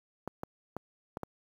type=clicks; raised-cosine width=1 ms; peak=-22 dBFS; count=5; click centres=0.276 / 0.434 / 0.766 / 1.171 / 1.233 s; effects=high-pass 80 Hz 12 dB/octave + 9-bit